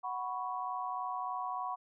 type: chord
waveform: sine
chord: F# suspended fourth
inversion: none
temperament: just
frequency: 740 / 986.7 / 1110 Hz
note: F#5 / B5 / C#6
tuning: 0 / -2 / +2 cents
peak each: -39 / -39 / -39 dBFS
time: 0.03-1.76 s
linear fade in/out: 20 ms
effects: none